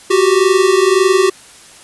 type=tone pair together; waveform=square; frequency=366.9 / 388.7 Hz; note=F#4 / G4; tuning=-15 / -15 cents; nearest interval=minor second; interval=100 cents; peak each=-13 / -12 dBFS; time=0.1-1.3 s; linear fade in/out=10 ms; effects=white hiss -40 dBFS RMS until 1.83 s + resampled to 24000 Hz